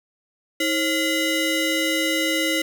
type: ring-modulated tone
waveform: 25% pulse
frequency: 859 Hz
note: A5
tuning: 42 cents flat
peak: -13 dBFS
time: 0.6-2.62 s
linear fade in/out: 5 ms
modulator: 1180 Hz
effects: none